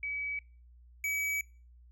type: tone pair in turn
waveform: sine / square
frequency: 2281 / 2281 Hz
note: C#7 / C#7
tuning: +49 / +49 cents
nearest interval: unison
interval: 0 cents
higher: neither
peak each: -33 / -31 dBFS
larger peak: second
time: 0.03-0.39 / 1.04-1.41 s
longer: second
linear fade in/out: 2 ms
effects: noise-tail reverb RT60 0.4 s tail -25 dB re dry + added 60 Hz sine -54 dBFS peak until 1.91 s